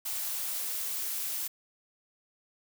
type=noise with high-pass filter sweep; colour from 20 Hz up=blue; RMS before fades=-34 dBFS; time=0.05-1.48 s; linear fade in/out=10 ms; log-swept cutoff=770 to 210 Hz; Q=1.7; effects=none